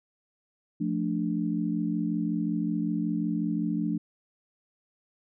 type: chord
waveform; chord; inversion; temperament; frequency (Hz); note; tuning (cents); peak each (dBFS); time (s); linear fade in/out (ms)
sine; D minor; first; equal; 174.61 / 220 / 293.7; F3 / A3 / D4; 0 / 0 / 0; -30; 0.8-3.98; 10
effects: none